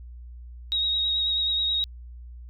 sine tone with vibrato, 3784 Hz, A#7, 25 cents sharp, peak -22 dBFS, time 0.72-1.84 s, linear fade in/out 0 ms, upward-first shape triangle, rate 9.3 Hz, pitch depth 27 cents each way, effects added 60 Hz sine -39 dBFS peak until 2.49 s

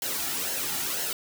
white noise with flanger, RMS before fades -30 dBFS, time 0.02-1.13 s, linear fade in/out 2 ms, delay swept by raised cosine 0.83 to 1.93 ms, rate 2 Hz, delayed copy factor -0.6, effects none

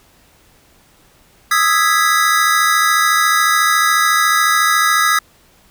square chord, E major seventh, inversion third, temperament equal, 1244.5 / 1318.5 / 1661.2 / 1975.5 Hz, D#6 / E6 / G#6 / B6, 0 / 0 / 0 / 0 cents, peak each -16 / -19 / -18 / -19 dBFS, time 1.51-5.19 s, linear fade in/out 5 ms, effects pink hiss -51 dBFS RMS until 5.7 s

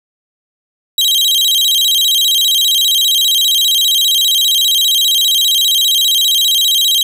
40% pulse tone with vibrato, 3507 Hz, A7, 6 cents flat, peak -8 dBFS, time 0.98-7.03 s, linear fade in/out 2 ms, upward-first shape square, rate 15 Hz, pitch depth 170 cents each way, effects none

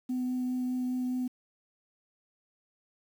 sine tone with vibrato, 251.9 Hz, B3, 34 cents sharp, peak -27 dBFS, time 0.09-1.28 s, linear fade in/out 10 ms, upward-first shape triangle, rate 4.9 Hz, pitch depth 10 cents each way, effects tanh soft clip ceiling -26 dBFS + 9-bit

